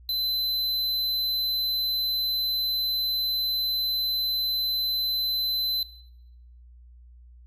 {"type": "tone", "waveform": "square", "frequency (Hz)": 4040, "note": "B7", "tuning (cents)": 39, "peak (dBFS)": -25, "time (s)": [0.09, 5.83], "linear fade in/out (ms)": 2, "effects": ["noise-tail reverb RT60 0.8 s tail -18 dB re dry", "added 60 Hz sine -47 dBFS peak until 7.46 s"]}